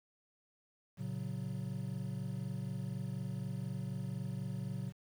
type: chord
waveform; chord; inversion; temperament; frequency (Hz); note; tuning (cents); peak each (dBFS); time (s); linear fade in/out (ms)
triangle; F# major; first; equal with one note detuned; 114.54 / 138.59 / 185; A#2 / C#3 / F#3; -30 / 0 / 0; -40 / -39 / -40; 0.97-4.93; 50
effects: 10-bit